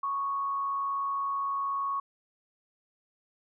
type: tone with frequency modulation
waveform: sine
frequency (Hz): 1108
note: C#6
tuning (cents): -1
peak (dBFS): -28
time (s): 0.03-2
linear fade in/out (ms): 5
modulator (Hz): 101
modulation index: 0.3
effects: none